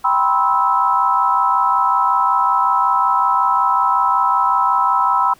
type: chord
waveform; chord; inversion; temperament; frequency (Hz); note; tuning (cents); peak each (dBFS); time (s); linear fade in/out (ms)
sine; C major seventh; second; just; 784.9 / 981.1 / 1046.5 / 1308.1; G5 / B5 / C6 / E6; +2 / -12 / 0 / -14; -21 / -16 / -20 / -17; 0.04-5.34; 10
effects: pink hiss -50 dBFS RMS until 5.39 s